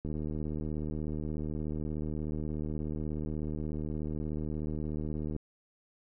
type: click train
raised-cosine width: 3 ms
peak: -24 dBFS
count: 408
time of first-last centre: 0.05-5.363 s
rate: 76.6 Hz
effects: none